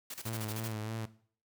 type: noise with tremolo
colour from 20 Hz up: white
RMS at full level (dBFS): -42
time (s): 0.1-0.72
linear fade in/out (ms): 5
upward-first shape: square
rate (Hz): 13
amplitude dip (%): 80
type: tone with vibrato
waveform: sawtooth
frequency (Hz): 110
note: A2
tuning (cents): 0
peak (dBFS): -32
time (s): 0.25-1.06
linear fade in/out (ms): 10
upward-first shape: sine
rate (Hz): 3.2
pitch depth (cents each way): 47
effects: noise-tail reverb RT60 0.5 s tail -17 dB re dry